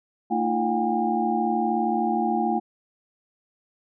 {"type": "tone cluster", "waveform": "sine", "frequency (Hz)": [226.2, 310.1, 343.3, 729, 808], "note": ["A3", "D#4", "F4", "F#5", "G#5"], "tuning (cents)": [48, -6, -30, -26, -48], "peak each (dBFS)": [-26, -32, -28, -27, -26], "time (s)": [0.3, 2.6], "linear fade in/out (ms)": 20, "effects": []}